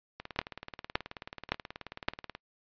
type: two click trains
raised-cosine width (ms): 0.3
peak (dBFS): -10 / -24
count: 4 / 41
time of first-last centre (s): 0.39-2.085 / 0.2-2.351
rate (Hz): 1.77 / 18.6
effects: noise-tail reverb RT60 0.1 s tail -26 dB re dry + resampled to 11025 Hz